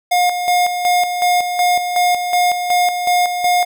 square tone with tremolo, 714 Hz, F5, 38 cents sharp, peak -12 dBFS, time 0.11-3.65 s, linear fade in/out 10 ms, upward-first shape square, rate 2.7 Hz, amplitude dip 55%, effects none

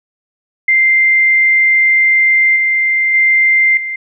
sine tone with level steps, 2091 Hz, C7, 2 cents flat, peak -7 / -10 / -7 / -18 dBFS, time 0.68-3.96 s, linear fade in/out 5 ms, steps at 2.56 / 3.14 / 3.77 s, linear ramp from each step 2 ms, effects none

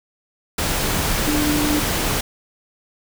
sine tone in noise, 297.5 Hz, D4, 22 cents sharp, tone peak -19 dBFS, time 1.27-1.8 s, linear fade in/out 5 ms, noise pink, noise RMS -21 dBFS, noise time 0.58-2.21 s, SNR -1 dB, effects none

